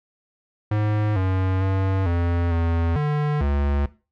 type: tone with pitch steps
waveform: square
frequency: 105.9 / 94.1 / 95.8 / 85.9 / 83.7 / 148.5 / 71.1 Hz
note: G#2 / F#2 / G2 / F2 / E2 / D3 / C#2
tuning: +34 / +30 / -39 / -28 / +27 / +20 / +45 cents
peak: -20 dBFS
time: 0.71-3.86 s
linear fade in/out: 5 ms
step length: 450 ms
effects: noise-tail reverb RT60 0.3 s tail -17 dB re dry + low-pass 2000 Hz 12 dB/octave